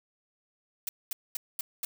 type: noise bursts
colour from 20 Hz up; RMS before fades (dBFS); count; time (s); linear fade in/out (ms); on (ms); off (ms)
blue; -33; 5; 0.87-1.85; 2; 20; 220
effects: none

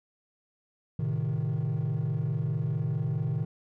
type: chord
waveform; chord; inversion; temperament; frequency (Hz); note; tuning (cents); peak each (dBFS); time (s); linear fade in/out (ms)
triangle; A diminished; none; equal with one note detuned; 111.02 / 130.81 / 155.56; A2 / C3 / Eb3; +16 / 0 / 0; -29 / -28 / -27; 0.99-3.45; 5
effects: tanh soft clip ceiling -21 dBFS

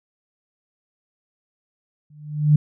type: tone with exponential growth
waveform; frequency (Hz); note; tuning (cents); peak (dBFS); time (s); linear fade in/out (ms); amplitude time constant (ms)
sine; 150; D3; +37; -8; 2.1-2.56; 5; 100
effects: none

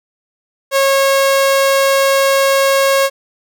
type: tone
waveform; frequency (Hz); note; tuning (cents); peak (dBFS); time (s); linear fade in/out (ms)
sawtooth; 546; C#5; -26; -6; 0.71-3.1; 50
effects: none

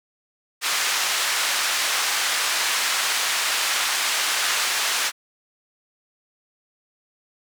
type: band-pass noise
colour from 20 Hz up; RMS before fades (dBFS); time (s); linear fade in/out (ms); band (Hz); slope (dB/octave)
pink; -23; 0.61-5.12; 50; 1300 to 9100; 12
effects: none

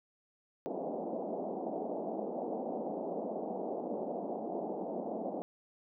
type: band-pass noise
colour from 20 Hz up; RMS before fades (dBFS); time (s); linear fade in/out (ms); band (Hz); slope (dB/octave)
white; -38; 0.66-5.42; 0; 190 to 760; 48
effects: none

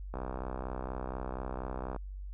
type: click train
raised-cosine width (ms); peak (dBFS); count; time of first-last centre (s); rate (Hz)
1; -24; 118; 0.14-1.962; 64.2
effects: added 48 Hz sine -39 dBFS peak until 2.33 s

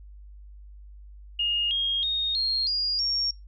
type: tone with pitch steps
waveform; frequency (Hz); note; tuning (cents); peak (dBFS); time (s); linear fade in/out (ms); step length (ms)
sine; 2847 / 3252 / 3713 / 4241 / 4844 / 5532; F7 / G#7 / A#7 / C8 / D#8 / F8; +33 / -37 / -8 / +23 / -47 / -17; -23; 1.39-3.31; 5; 320
effects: noise-tail reverb RT60 0.2 s tail -23 dB re dry + added 50 Hz sine -43 dBFS peak until 3.47 s

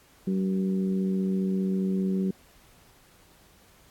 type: harmonic tone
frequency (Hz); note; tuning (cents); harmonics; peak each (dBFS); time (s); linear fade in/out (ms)
94.9; F#2; +44; 2 / 3 / 4 / 5; -24 / -39 / -33 / -43; 0.27-2.31; 5
effects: pink hiss -58 dBFS RMS until 3.9 s + AAC 64 kbps

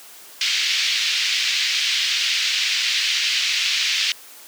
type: band-pass noise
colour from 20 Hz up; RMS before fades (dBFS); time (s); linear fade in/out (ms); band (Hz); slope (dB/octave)
pink; -21; 0.41-4.12; 2; 2300 to 5300; 24
effects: white hiss -43 dBFS RMS until 4.47 s + high-pass 300 Hz 12 dB/octave

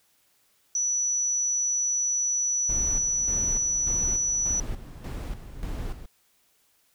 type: tone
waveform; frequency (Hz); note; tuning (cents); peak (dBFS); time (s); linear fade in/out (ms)
sine; 5920; F#8; 0; -23; 0.75-4.6; 2
type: noise with tremolo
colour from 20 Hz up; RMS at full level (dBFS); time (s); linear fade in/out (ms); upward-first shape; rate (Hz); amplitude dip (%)
brown; -32; 2.69-6.06; 5; square; 1.7; 65
effects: white hiss -66 dBFS RMS until 6.94 s

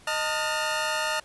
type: tone cluster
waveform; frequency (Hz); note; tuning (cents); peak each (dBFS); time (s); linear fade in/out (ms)
20% pulse; 620 / 898 / 1421; D#5 / A5 / F6; -6 / +35 / +30; -25; 0.07-1.2; 5
effects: pink hiss -54 dBFS RMS until 1.24 s + resampled to 24000 Hz

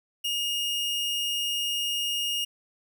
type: tone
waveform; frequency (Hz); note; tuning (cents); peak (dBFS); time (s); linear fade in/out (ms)
40% pulse; 2850; F7; +34; -25; 0.24-2.45; 10
effects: none

